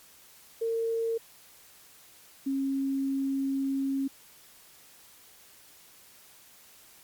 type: tone pair in turn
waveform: sine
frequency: 455.9 / 271.7 Hz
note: A#4 / C#4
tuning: -39 / -35 cents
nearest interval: major sixth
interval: 896 cents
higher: first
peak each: -26 dBFS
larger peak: neither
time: 0.61-1.18 / 2.46-4.08 s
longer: second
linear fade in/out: 10 ms
effects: white hiss -55 dBFS RMS until 7.03 s + MP3 96 kbps